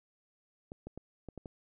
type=clicks; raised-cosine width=2 ms; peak=-30 dBFS; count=6; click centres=0.719 / 0.87 / 0.976 / 1.287 / 1.377 / 1.458 s; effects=none